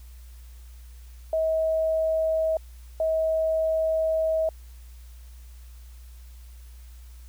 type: tone bursts at uneven times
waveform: sine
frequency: 640 Hz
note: D#5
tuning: 49 cents sharp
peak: -21 dBFS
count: 2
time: 1.33-2.57 / 3-4.49 s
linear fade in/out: 2 ms
effects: added 60 Hz sine -42 dBFS peak until 7.28 s + white hiss -58 dBFS RMS until 7.28 s